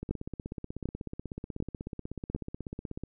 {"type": "two click trains", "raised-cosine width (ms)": 3, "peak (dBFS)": [-17, -24], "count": [4, 50], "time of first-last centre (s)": [[0.11, 2.349], [0.03, 3.036]], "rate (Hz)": [1.34, 16.3], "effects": []}